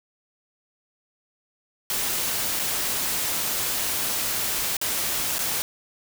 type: noise with dropouts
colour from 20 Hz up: white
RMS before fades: -26 dBFS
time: 1.9-5.62 s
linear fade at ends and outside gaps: 0 ms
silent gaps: 2.592-2.596 / 4.768-4.814 / 5.383-5.391 s
effects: none